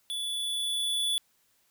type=tone with level ramp; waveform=square; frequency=3445 Hz; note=A7; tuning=37 cents flat; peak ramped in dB=-32 to -26 dBFS; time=0.1-1.18 s; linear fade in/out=0 ms; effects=white hiss -69 dBFS RMS until 1.7 s